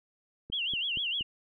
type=click train; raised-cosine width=3 ms; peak=-30 dBFS; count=4; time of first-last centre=0.5-1.209 s; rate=4.23 Hz
type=tone with vibrato; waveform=sine; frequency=3035 Hz; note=F#7; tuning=43 cents sharp; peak=-29 dBFS; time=0.52-1.23 s; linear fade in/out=10 ms; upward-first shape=sine; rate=6.6 Hz; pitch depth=190 cents each way
effects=none